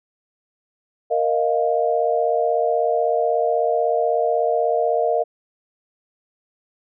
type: chord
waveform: sine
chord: Bb suspended fourth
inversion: none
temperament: equal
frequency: 466.2 / 622.3 / 698.5 Hz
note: Bb4 / Eb5 / F5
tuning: 0 / 0 / 0 cents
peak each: -21 dBFS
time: 1.1-5.24 s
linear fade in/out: 20 ms
effects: none